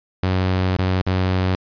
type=tone with dropouts; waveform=sawtooth; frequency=92.9 Hz; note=F#2; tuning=7 cents sharp; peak=-13 dBFS; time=0.23-1.55 s; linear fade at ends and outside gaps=0 ms; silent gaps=0.767-0.788 / 1.016-1.066 s; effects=resampled to 11025 Hz